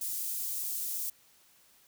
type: high-pass noise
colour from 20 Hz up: white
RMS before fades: -35 dBFS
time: 0.01-1.1 s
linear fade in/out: 5 ms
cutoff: 8000 Hz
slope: 12 dB/octave
effects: white hiss -63 dBFS RMS until 1.87 s

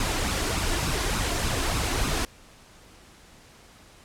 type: noise with flanger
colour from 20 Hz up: pink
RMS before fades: -26 dBFS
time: 0-2.25 s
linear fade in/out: 2 ms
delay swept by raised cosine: 0.76 to 2.96 ms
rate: 3.4 Hz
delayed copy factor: +0.55
effects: pink hiss -52 dBFS RMS until 4.04 s + low-pass 10000 Hz 12 dB/octave

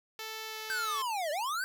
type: tone with pitch glide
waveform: 5% pulse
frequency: 440 to 436.7 Hz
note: A4 to A4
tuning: 0 to -13 cents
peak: -27 dBFS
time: 0.19-1.02 s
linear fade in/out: 2 ms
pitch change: -13 cents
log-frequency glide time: 0.47-0.58 s
type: linear two-way sweep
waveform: square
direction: down then up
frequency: 1581 to 570 to 1581 Hz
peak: -32 dBFS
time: 0.7-1.64 s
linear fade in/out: 0 ms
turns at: 1.31 s
effects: none

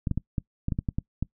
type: clicks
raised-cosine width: 5 ms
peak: -14 dBFS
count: 10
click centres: 0.072 / 0.113 / 0.176 / 0.382 / 0.684 / 0.722 / 0.789 / 0.888 / 0.985 / 1.226 s
effects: noise-tail reverb RT60 0.1 s tail -23 dB re dry

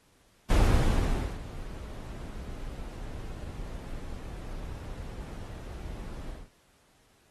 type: noise with ADSR envelope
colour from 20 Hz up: brown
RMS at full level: -20 dBFS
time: 0.5-6.5 s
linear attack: 5 ms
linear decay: 880 ms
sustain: -19 dB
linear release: 190 ms
effects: pink hiss -65 dBFS RMS until 7.3 s + AAC 32 kbps

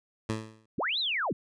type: tone with exponential decay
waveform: 15% pulse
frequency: 110 Hz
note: A2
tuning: in tune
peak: -20 dBFS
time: 0.29-0.66 s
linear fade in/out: 5 ms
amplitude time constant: 80 ms
type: linear two-way sweep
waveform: sine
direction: up then down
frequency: 92.5 to 4169 to 92.5 Hz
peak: -27 dBFS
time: 0.78-1.33 s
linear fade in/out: 5 ms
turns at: 0.99 s
effects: resampled to 22050 Hz

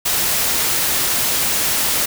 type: noise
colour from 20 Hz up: white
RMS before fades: -18 dBFS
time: 0.05-2.06 s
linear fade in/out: 10 ms
effects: none

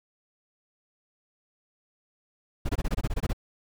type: noise bursts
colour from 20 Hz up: brown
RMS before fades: -26 dBFS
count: 11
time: 2.65-3.332 s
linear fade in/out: 10 ms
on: 42 ms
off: 22 ms
effects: none

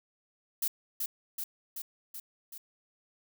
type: noise with echo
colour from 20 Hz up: violet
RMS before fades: -30 dBFS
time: 0.62-0.68 s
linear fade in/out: 5 ms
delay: 380 ms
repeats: 5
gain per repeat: -3 dB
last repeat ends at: 2.58 s
effects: none

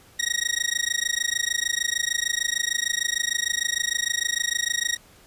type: tone with amplitude modulation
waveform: 15% pulse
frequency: 1886 Hz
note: A#6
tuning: 20 cents sharp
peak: -13 dBFS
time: 0.19-4.97 s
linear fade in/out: 10 ms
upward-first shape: sine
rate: 26.6 Hz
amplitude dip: 100%
effects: pink hiss -53 dBFS RMS until 5.26 s + resampled to 32000 Hz

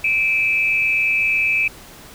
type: tone pair together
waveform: sine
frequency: 2349 / 2577 Hz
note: D7 / E7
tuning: 0 / -40 cents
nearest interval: major second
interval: 160 cents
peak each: -18 dBFS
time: 0.04-1.68 s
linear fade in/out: 5 ms
effects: pink hiss -41 dBFS RMS until 2.14 s

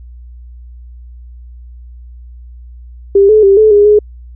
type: tone with pitch steps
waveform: sine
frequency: 396.8 / 430.4 / 393.1 / 432.8 / 410.5 / 419.2 Hz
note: G4 / A4 / G4 / A4 / G#4 / G#4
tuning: +21 / -38 / +5 / -29 / -20 / +16 cents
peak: -3 dBFS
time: 3.15-3.99 s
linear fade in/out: 5 ms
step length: 140 ms
effects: added 60 Hz sine -30 dBFS peak until 4.35 s

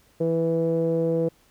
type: tone with low-pass filter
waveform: sawtooth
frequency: 164.81 Hz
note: E3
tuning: in tune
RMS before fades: -23 dBFS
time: 0.2-1.29 s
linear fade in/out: 10 ms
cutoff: 470 Hz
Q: 6.8
effects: pink hiss -60 dBFS RMS until 1.5 s

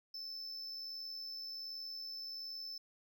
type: tone with amplitude modulation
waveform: triangle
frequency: 5274 Hz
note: E8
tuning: in tune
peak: -40 dBFS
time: 0.14-2.78 s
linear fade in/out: 5 ms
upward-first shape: sine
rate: 81.3 Hz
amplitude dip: 35%
effects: none

